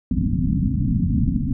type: low-pass noise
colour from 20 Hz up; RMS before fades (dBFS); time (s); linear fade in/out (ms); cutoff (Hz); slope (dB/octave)
white; -20; 0.11-1.53; 2; 270; 96
effects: none